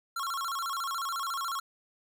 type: tone with vibrato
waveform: square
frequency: 1221 Hz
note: D#6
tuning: 33 cents flat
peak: -32 dBFS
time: 0.16-1.6 s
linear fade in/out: 5 ms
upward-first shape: square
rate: 14 Hz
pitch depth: 190 cents each way
effects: 11-bit

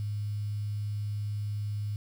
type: tone with quantisation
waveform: sine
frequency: 103.83 Hz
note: G#2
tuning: in tune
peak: -30 dBFS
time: 0-1.96 s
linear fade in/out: 0 ms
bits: 9
effects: none

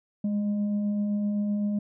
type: tone with frequency modulation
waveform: sine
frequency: 206.9 Hz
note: G#3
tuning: 6 cents flat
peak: -24 dBFS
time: 0.24-1.79 s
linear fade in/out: 5 ms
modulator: 406 Hz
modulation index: 0.26
effects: none

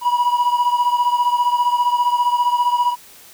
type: beating tone pair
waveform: triangle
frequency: 968 / 983 Hz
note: B5 / B5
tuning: -35 / -8 cents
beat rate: 15 Hz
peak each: -14 / -18 dBFS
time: 0.01-2.96 s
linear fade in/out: 50 ms
effects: white hiss -44 dBFS RMS until 3.33 s

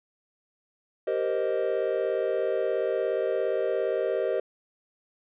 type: chord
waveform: triangle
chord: C minor seventh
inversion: second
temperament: equal with one note detuned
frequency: 388.6 / 466.2 / 523.3 / 622.3 Hz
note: G4 / Bb4 / C5 / Eb5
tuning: -15 / 0 / 0 / 0 cents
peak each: -28 dBFS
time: 1.07-4.4 s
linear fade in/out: 5 ms
effects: resampled to 8000 Hz

